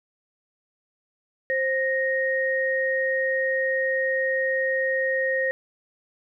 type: tone pair together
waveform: sine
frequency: 527.2 / 1864.7 Hz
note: C5 / A#6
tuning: +13 / 0 cents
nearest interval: octave + minor seventh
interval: 2187 cents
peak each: -24 dBFS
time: 1.5-5.51 s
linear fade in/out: 0 ms
effects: none